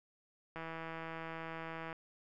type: click train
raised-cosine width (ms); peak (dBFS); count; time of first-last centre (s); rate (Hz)
0.5; -29; 224; 0.56-1.928; 163
effects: none